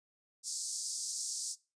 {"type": "band-pass noise", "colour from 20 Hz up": "white", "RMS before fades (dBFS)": -39, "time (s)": [0.43, 1.56], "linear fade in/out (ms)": 50, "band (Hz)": [4700, 9100], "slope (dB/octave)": 48, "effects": ["noise-tail reverb RT60 0.3 s tail -21 dB re dry", "resampled to 22050 Hz"]}